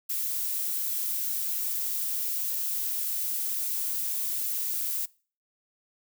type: noise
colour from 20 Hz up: violet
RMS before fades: -30 dBFS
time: 0.09-5.06 s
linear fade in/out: 10 ms
effects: noise-tail reverb RT60 0.4 s tail -23 dB re dry